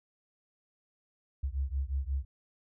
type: beating tone pair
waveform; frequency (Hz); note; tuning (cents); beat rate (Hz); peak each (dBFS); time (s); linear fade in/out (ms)
sine; 65.7 / 71.3; C2 / C#2; +8 / +49; 5.6; -32 / -33; 1.43-2.25; 10
effects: tanh soft clip ceiling -22 dBFS

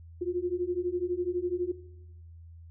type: beating tone pair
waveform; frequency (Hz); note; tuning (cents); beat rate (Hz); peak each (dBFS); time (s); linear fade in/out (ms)
sine; 349.2 / 361.2; F4 / F#4; 0 / -42; 12; -31 / -31; 0.21-1.72; 10
effects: noise-tail reverb RT60 0.9 s tail -17 dB re dry + added 83 Hz sine -46 dBFS peak until 2.7 s

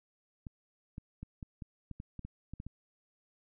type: clicks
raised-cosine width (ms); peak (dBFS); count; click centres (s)
5; -30; 12; 0.468 / 0.981 / 1.23 / 1.428 / 1.622 / 1.913 / 2.001 / 2.193 / 2.25 / 2.536 / 2.601 / 2.666
effects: none

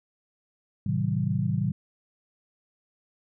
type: chord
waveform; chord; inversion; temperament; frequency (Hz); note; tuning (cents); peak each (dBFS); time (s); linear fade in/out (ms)
sine; A diminished seventh; none; just; 110 / 132 / 158.4 / 190.08; A2 / C3 / Eb3 / Gb3; 0 / +16 / +31 / +47; -29; 0.86-1.72; 5
effects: none

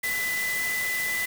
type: tone in noise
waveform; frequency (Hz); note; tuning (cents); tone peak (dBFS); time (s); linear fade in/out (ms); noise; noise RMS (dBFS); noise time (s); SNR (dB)
sine; 2000; B6; +21; -26; 0.03-1.26; 10; white; -33; 0.03-1.26; +4
effects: none

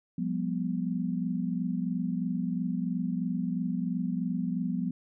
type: tone cluster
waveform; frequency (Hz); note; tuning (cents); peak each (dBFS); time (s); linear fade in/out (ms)
sine; 177.9 / 200.9 / 246; F3 / G3 / B3; +32 / +43 / -7; -31 / -34 / -32; 0.18-4.91; 5
effects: none

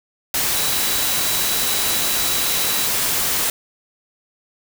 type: tone in noise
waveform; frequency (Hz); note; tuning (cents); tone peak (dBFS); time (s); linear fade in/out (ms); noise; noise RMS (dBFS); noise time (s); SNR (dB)
sine; 3925; B7; -11; -27; 0.55-2.87; 2; white; -20; 0.34-3.5; -10
effects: none

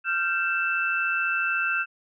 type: tone cluster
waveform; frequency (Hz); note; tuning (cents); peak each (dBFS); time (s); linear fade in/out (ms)
sine; 1386 / 1560 / 2652; F6 / G6 / E7; -14 / -9 / +10; -27; 0.04-1.86; 50
effects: none

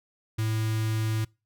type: tone with notch filter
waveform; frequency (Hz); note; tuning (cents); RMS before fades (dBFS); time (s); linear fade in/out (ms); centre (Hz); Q
square; 110; A2; 0; -27; 0.38-1.25; 10; 640; 0.69
effects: noise-tail reverb RT60 0.3 s tail -26 dB re dry

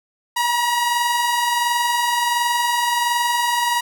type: tone pair together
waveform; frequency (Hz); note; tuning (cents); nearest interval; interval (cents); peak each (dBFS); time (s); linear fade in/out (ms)
sawtooth; 938.6 / 960; A#5 / B5; +12 / -49; unison; 39; -23 / -14; 0.36-3.81; 10
effects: none

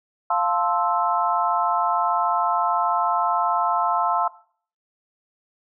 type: chord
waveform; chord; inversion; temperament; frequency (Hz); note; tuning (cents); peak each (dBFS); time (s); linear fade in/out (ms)
sine; F major seventh; none; equal with one note detuned; 698.5 / 880 / 1046.5 / 1313.2; F5 / A5 / C6 / E6; 0 / 0 / 0 / -7; -24; 0.3-4.28; 5
effects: noise-tail reverb RT60 0.5 s tail -19 dB re dry

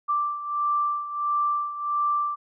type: beating tone pair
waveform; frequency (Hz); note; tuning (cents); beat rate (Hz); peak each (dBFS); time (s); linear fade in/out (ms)
sine; 1174.7 / 1176.2; D6 / D6; 0 / +2; 1.5; -24 / -29; 0.08-2.36; 20
effects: none

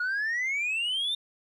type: exponential sweep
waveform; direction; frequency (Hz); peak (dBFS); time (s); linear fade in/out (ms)
sine; up; 1430 to 3652; -24; 0-1.15; 5
effects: tanh soft clip ceiling -25 dBFS + 11-bit

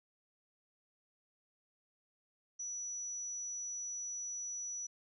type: tone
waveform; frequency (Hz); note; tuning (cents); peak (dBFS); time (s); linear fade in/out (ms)
sine; 5900; F#8; -6; -39; 2.59-4.87; 10
effects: none

